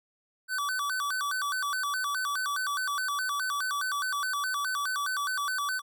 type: tone with vibrato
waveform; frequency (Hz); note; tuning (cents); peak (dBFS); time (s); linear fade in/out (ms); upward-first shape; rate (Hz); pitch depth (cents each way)
square; 1318.5; E6; 0; -29; 0.48-5.82; 50; square; 4.8; 240
effects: none